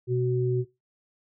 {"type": "tone pair together", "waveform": "sine", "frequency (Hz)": [124.6, 372.2], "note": ["B2", "F#4"], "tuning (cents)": [16, 10], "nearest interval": "octave + perfect fifth", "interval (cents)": 1894, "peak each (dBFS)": [-25, -25], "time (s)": [0.07, 0.65], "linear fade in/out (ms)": 50, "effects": ["noise-tail reverb RT60 0.2 s tail -17 dB re dry"]}